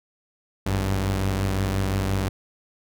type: tone pair together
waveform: sawtooth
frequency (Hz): 51.17 / 96.6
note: G#1 / G2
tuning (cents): -25 / -25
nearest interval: major seventh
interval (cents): 1100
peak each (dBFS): -24 / -19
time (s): 0.66-2.29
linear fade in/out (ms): 5
effects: none